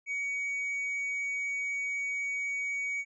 triangle tone, 2252 Hz, C#7, 27 cents sharp, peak -29 dBFS, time 0.06-3.05 s, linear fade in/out 50 ms, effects resampled to 22050 Hz

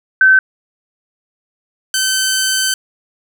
sine / 10% pulse tone pair in turn, 1536 / 1536 Hz, G6 / G6, -36 / -36 cents, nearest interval unison, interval 0 cents, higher neither, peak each -5 dBFS, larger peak neither, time 0.21-0.39 / 1.94-2.74 s, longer second, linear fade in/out 2 ms, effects none

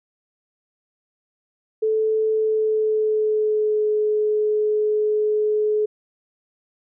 sine tone with pitch glide, 436.9 to 425.2 Hz, A4 to G#4, -12 to +41 cents, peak -17 dBFS, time 1.82-5.86 s, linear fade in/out 10 ms, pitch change -47 cents, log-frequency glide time 2.31-3.88 s, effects none

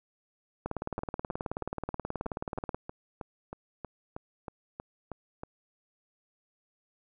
two click trains, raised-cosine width 1 ms, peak -24 / -19 dBFS, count 15 / 40, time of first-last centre 0.99-5.434 / 0.66-2.746 s, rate 3.15 / 18.7 Hz, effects none

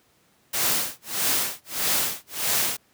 white noise with tremolo, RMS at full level -22 dBFS, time 0.53-2.77 s, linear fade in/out 10 ms, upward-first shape sine, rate 1.6 Hz, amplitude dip 100%, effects pink hiss -62 dBFS RMS until 2.93 s + high-pass 100 Hz 12 dB/octave

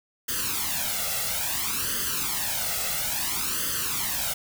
white noise with flanger, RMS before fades -28 dBFS, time 0.28-4.34 s, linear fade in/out 10 ms, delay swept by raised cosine 0.63 to 1.5 ms, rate 0.59 Hz, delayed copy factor +0.8, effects none

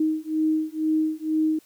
sine beating tone pair, 312.1 / 314.2 Hz, D#4 / D#4, +5 / +17 cents, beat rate 2.1 Hz, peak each -24 dBFS, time 0-1.59 s, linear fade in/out 5 ms, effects white hiss -58 dBFS RMS until 1.65 s

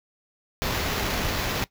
pink noise with sample-and-hold, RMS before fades -27 dBFS, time 0.62-1.64 s, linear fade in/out 0 ms, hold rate 8820 Hz, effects noise-tail reverb RT60 0.1 s tail -18 dB re dry

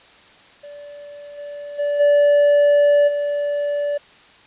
triangle tone with level steps, 580 Hz, D5, 22 cents flat, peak -33 / -28 / -16 / -9 / -17 dBFS, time 0.63-3.98 s, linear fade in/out 10 ms, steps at 1.37 / 1.78 / 1.99 / 3.07 s, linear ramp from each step 20 ms, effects white hiss -48 dBFS RMS until 4.46 s + resampled to 8000 Hz

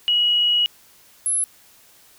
sine tone pair in turn, 2909 / 10983 Hz, F#7 / F9, -30 / -30 cents, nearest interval octave + major seventh, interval 2300 cents, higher second, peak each -15 / -18 dBFS, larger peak first, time 0.08-0.66 / 1.26-1.44 s, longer first, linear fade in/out 0 ms, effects white hiss -52 dBFS RMS until 2.18 s

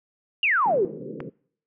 sine exponential sweep, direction down, 2911 to 348.1 Hz, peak -18 dBFS, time 0.43-0.85 s, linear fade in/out 2 ms
white band-pass noise, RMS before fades -36 dBFS, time 0.65-1.3 s, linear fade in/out 10 ms, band 130 to 520 Hz, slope 96 dB/octave
click, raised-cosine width 0.5 ms, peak -20 dBFS, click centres 1.204 s
effects noise-tail reverb RT60 0.6 s tail -24 dB re dry

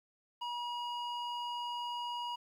square tone with low-pass filter, 961 Hz, B5, 48 cents flat, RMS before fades -39 dBFS, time 0.41-2.36 s, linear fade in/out 10 ms, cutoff 3500 Hz, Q 1.6, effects 11-bit

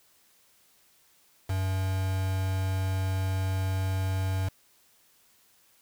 triangle tone with quantisation, 94.9 Hz, F#2, 44 cents sharp, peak -24 dBFS, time 1.49-4.49 s, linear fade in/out 10 ms, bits 6, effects white hiss -63 dBFS RMS until 5.81 s

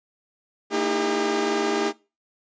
sawtooth tone cluster, 228.1 / 308.4 / 331.6 / 401.9 Hz, A#3 / D#4 / E4 / G4, -37 / -15 / +10 / +43 cents, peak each -26 / -24 / -28 / -20 dBFS, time 0.7-1.93 s, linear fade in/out 50 ms, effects noise-tail reverb RT60 0.3 s tail -22 dB re dry + resampled to 16000 Hz

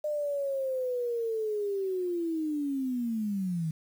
sine linear sweep, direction down, 606 to 155 Hz, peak -28 dBFS, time 0.04-3.71 s, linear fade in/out 5 ms, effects 9-bit

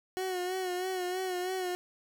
30% pulse tone with vibrato, 367.1 Hz, F#4, 14 cents flat, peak -29 dBFS, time 0.17-1.75 s, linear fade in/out 0 ms, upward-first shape sine, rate 3.1 Hz, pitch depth 46 cents each way, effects none

